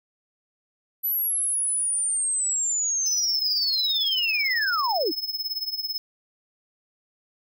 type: linear sweep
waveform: sine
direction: down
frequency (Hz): 12000 to 271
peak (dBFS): -22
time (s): 1.03-5.12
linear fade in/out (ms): 20
type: tone with tremolo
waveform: square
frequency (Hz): 5190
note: E8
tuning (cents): -28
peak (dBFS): -24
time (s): 3.06-5.98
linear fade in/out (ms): 0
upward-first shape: triangle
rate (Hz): 18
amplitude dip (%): 90
effects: none